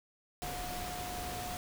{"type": "tone in noise", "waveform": "sine", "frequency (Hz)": 720, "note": "F#5", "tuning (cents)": -47, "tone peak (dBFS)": -41, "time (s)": [0.42, 1.57], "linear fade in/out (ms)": 0, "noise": "pink", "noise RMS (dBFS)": -41, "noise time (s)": [0.42, 1.57], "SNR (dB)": -3, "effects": []}